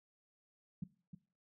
sine tone with echo, 174.61 Hz, F3, in tune, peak -36 dBFS, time 0.82-0.84 s, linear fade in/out 5 ms, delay 310 ms, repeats 1, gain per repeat -9 dB, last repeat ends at 1.15 s, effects noise-tail reverb RT60 0.4 s tail -19 dB re dry

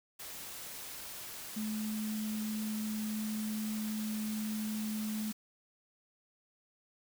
sine tone in noise, 215.4 Hz, A3, 37 cents flat, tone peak -34 dBFS, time 1.56-5.32 s, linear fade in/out 10 ms, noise white, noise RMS -45 dBFS, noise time 0.19-5.33 s, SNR +8 dB, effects none

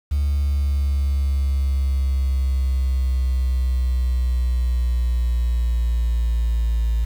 sine exponential sweep, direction down, 71.8 to 56 Hz, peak -15 dBFS, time 0.11-7.05 s, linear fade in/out 10 ms, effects tanh soft clip ceiling -15 dBFS + 7-bit

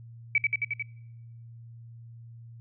sine tone with echo, 2290 Hz, D7, 44 cents flat, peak -19 dBFS, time 0.35-0.38 s, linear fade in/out 2 ms, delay 89 ms, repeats 5, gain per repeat -2 dB, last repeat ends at 0.825 s, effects noise-tail reverb RT60 1.0 s tail -25 dB re dry + added 116 Hz sine -44 dBFS peak until 2.6 s

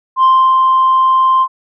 sine tone with ADSR envelope, 1046.5 Hz, C6, in tune, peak -3 dBFS, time 0.16-1.48 s, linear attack 74 ms, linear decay 310 ms, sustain -3 dB, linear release 63 ms, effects tanh soft clip ceiling -4 dBFS

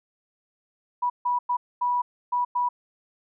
sine tone bursts at uneven times, 978 Hz, B5, 17 cents flat, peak -21 dBFS, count 6, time 1.02-1.1 / 1.25-1.39 / 1.49-1.57 / 1.81-2.02 / 2.32-2.45 / 2.55-2.69 s, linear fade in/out 10 ms, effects none

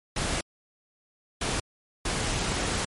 pink noise bursts at uneven times, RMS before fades -28 dBFS, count 3, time 0.16-0.41 / 1.41-1.6 / 2.05-2.85 s, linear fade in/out 5 ms, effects low-pass 12000 Hz 12 dB/octave + MP3 48 kbps

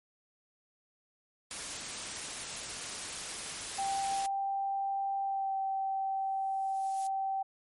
white noise, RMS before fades -39 dBFS, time 1.51-4.26 s, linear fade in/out 0 ms
sine tone with pitch glide, 786 to 775.2 Hz, G5 to G5, +4 to -20 cents, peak -30 dBFS, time 3.78-7.43 s, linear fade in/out 10 ms, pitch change -24 cents, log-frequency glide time 5.22-5.56 s
violet noise with exponential growth, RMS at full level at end -39 dBFS, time 6.15-7.07 s, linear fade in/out 2 ms, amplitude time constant 200 ms
effects MP3 48 kbps

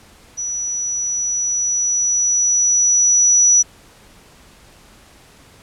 sine tone with level ramp, 5890 Hz, F#8, 9 cents flat, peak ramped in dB -21 to -8 dBFS, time 0.37-3.63 s, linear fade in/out 20 ms, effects pink hiss -47 dBFS RMS until 5.62 s + low-pass 11000 Hz 12 dB/octave

